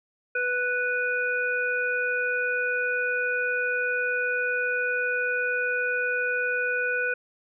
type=harmonic tone; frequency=493.9 Hz; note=B4; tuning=in tune; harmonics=1 / 3 / 5; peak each=-30 / -25 / -32 dBFS; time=0.35-7.14 s; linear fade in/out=5 ms; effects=none